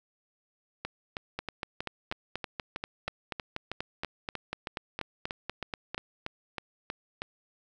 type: two click trains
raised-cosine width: 0.3 ms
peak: -17 / -18 dBFS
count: 20 / 21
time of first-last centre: 1.39-5.979 / 0.85-7.219 s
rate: 4.14 / 3.14 Hz
effects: none